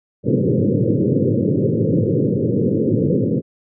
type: band-pass noise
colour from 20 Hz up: pink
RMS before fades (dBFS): -17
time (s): 0.23-3.42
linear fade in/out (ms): 50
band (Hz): 100 to 530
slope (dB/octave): 96
effects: none